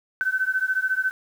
sine beating tone pair, 1518 / 1532 Hz, F#6 / G6, +44 / -40 cents, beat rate 14 Hz, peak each -24 dBFS, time 0.21-1.11 s, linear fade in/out 0 ms, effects 8-bit

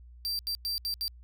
45% pulse tone bursts at uneven times, 4699 Hz, D8, in tune, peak -29 dBFS, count 5, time 0.25-0.39 / 0.47-0.55 / 0.65-0.78 / 0.85-0.94 / 1.01-1.08 s, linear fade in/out 0 ms, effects added 60 Hz sine -48 dBFS peak until 1.23 s

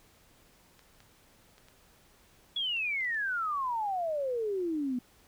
clicks, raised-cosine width 0.2 ms, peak -38 dBFS, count 9, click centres 0.793 / 1.004 / 1.581 / 1.685 / 2.565 / 2.768 / 3.008 / 3.047 / 3.146 s
sine exponential sweep, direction down, 3411 to 240.3 Hz, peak -29 dBFS, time 2.56-4.99 s, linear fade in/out 5 ms
effects pink hiss -62 dBFS RMS until 5.27 s

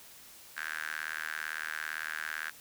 sawtooth tone with high-pass filter, 77.78 Hz, D#2, in tune, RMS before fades -38 dBFS, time 0.56-2.51 s, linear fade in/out 20 ms, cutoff 1600 Hz, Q 7.9, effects white hiss -53 dBFS RMS until 2.6 s

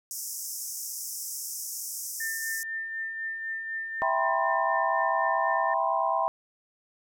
pink band-pass noise, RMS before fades -36 dBFS, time 0.11-2.63 s, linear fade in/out 0 ms, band 5300 to 16000 Hz, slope 96 dB/octave
sine tone with tremolo, 1798 Hz, A6, 37 cents sharp, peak -29 dBFS, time 2.2-5.74 s, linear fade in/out 5 ms, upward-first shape triangle, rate 4 Hz, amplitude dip 45%
sine chord, C major seventh, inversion first, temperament equal with one note detuned, 659.3 / 784 / 977.5 / 1046.5 Hz, E5 / G5 / B5 / C6, 0 / 0 / -18 / 0 cents, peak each -29 dBFS, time 4.02-6.28 s, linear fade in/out 0 ms
effects none

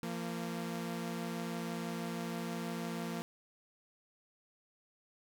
sawtooth tone pair together, 171.4 / 230.6 Hz, F3 / A#3, -32 / -19 cents, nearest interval perfect fourth, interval 513 cents, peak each -36 / -36 dBFS, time 0.03-3.22 s, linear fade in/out 0 ms, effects none

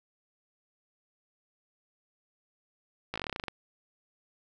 slowing click train, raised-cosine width 0.3 ms, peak -18 dBFS, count 13, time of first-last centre 3.14-3.482 s, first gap 17 ms, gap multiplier 1.09, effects none

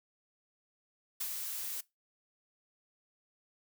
blue noise with ADSR envelope, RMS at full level -35 dBFS, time 1.2-1.81 s, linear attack 10 ms, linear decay 61 ms, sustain -4 dB, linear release 7 ms, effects noise-tail reverb RT60 0.2 s tail -21 dB re dry

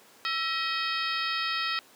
harmonic tone with a mistuned harmonic, 634 Hz, D#5, 32 cents sharp, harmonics 2 / 3 / 4 / 5 / 6 / 7 / 8, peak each -32 / -34 / -35 / -36 / -37 / -37 / -38 dBFS, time 0.25-1.79 s, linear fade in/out 0 ms, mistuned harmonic 2, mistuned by +80 cents, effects pink hiss -55 dBFS RMS until 1.95 s + high-pass 300 Hz 12 dB/octave

